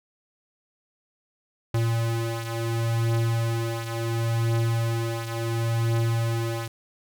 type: beating tone pair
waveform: square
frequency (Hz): 114.9 / 115.61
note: A#2 / A#2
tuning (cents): -25 / -14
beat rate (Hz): 0.71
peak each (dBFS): -25 / -30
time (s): 1.74-6.68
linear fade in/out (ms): 5
effects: none